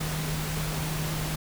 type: tone in noise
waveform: sine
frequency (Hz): 155.56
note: D#3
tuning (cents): 0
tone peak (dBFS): -30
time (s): 0-1.36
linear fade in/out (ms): 10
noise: pink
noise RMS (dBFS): -33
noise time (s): 0-1.36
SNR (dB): 0
effects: none